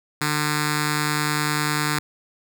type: tone with notch filter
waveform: 5% pulse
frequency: 150 Hz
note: D3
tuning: 37 cents sharp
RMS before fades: -23 dBFS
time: 0.21-1.99 s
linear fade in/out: 5 ms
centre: 600 Hz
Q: 0.64
effects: none